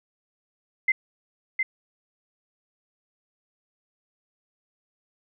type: tone with echo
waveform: sine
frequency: 2074 Hz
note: C7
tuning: 16 cents flat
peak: -17 dBFS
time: 0.88-0.92 s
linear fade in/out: 5 ms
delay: 710 ms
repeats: 1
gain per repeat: -4 dB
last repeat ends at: 1.63 s
effects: none